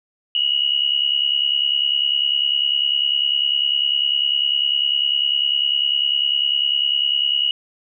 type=tone pair together; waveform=sine; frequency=2870 / 2940 Hz; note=F7 / F#7; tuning=+47 / -12 cents; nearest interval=unison; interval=41 cents; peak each=-19 dBFS; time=0.35-7.51 s; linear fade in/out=2 ms; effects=none